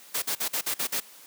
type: noise bursts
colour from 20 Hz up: white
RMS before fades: -28 dBFS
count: 7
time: 0.14-1.003 s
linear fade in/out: 10 ms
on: 83 ms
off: 47 ms
effects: white hiss -50 dBFS RMS until 1.26 s + high-pass 200 Hz 12 dB/octave